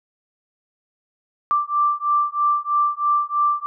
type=beating tone pair; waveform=sine; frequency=1174.7 / 1177.8 Hz; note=D6 / D6; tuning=0 / +5 cents; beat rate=3.1 Hz; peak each=-20 dBFS; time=1.51-3.66 s; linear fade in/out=0 ms; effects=none